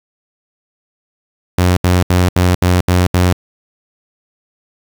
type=tone bursts; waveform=sawtooth; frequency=90.1 Hz; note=F#2; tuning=45 cents flat; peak=-5 dBFS; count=7; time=1.58-3.33 s; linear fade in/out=5 ms; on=190 ms; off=70 ms; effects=7-bit